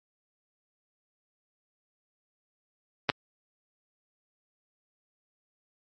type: clicks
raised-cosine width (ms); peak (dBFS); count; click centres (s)
0.3; -7; 2; 3.092 / 3.099
effects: high-pass 80 Hz 12 dB/octave + MP3 32 kbps